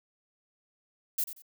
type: noise with echo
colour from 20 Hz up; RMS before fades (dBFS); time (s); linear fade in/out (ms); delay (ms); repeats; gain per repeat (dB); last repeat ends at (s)
violet; -29; 1.18-1.24; 5; 91; 2; -12; 1.422
effects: none